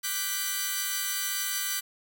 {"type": "chord", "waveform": "5% pulse", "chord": "G major seventh", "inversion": "second", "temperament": "equal", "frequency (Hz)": [1174.7, 1480, 1568, 1975.5], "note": ["D6", "F#6", "G6", "B6"], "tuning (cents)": [0, 0, 0, 0], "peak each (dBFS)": [-25, -23, -23, -22], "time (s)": [0.03, 1.81], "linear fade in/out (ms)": 20, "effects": []}